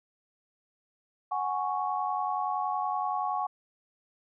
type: chord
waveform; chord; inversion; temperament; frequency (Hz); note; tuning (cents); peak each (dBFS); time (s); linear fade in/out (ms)
sine; F# suspended second; none; equal; 740 / 830.6 / 1108.7; F#5 / G#5 / C#6; 0 / 0 / 0; -32; 1.31-3.47; 10
effects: none